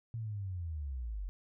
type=linear sweep; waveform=sine; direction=down; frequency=116.54 to 43.65 Hz; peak=-36 dBFS; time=0.14-1.29 s; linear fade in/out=0 ms; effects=none